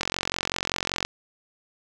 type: click train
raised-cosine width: 0.2 ms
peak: -7 dBFS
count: 48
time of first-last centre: 0.01-1.05 s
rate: 45.2 Hz
effects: none